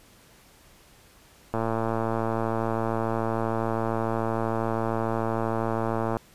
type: click train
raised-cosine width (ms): 1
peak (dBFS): -13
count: 524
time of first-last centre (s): 1.54-6.168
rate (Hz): 113
effects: pink hiss -55 dBFS RMS until 6.34 s + resampled to 32000 Hz